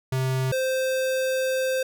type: tone pair in turn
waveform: square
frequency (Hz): 130.8 / 521.7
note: C3 / C5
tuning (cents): 0 / -5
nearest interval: 2 octaves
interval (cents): 2395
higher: second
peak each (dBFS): -23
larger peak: neither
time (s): 0.12-0.52 / 0.52-1.83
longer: second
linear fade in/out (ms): 5
effects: none